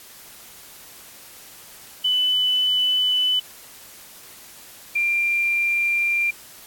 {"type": "tone pair in turn", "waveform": "sine", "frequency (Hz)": [2999, 2380], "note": ["F#7", "D7"], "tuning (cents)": [23, 22], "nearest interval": "major third", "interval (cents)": 401, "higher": "first", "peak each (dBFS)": [-17, -18], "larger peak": "first", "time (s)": [[2.04, 3.4], [4.95, 6.31]], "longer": "neither", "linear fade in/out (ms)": 10, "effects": ["white hiss -44 dBFS RMS until 6.66 s", "AAC 64 kbps"]}